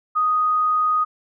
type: tone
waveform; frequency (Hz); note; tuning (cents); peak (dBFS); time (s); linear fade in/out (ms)
sine; 1245; D#6; +1; -16; 0.15-1.05; 20
effects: none